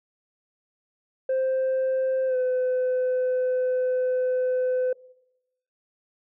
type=tone with pitch glide; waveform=sine; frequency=523.3 to 507.5 Hz; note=C5 to B4; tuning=0 to +47 cents; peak=-19 dBFS; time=1.29-4.93 s; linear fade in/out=5 ms; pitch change=-53 cents; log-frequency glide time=2.27-2.36 s; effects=noise-tail reverb RT60 0.9 s tail -23 dB re dry + tanh soft clip ceiling -20 dBFS